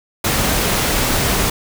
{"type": "noise", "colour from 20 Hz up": "pink", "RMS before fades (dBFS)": -17, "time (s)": [0.24, 1.5], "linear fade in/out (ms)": 5, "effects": []}